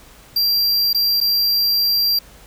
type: tone with dropouts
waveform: square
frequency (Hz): 4738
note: D8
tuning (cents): +14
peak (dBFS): -15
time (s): 0.36-2.19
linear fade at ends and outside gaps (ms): 5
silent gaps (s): 0.931-0.946 / 1.204-1.211
effects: added 50 Hz sine -50 dBFS peak until 2.46 s + pink hiss -46 dBFS RMS until 2.46 s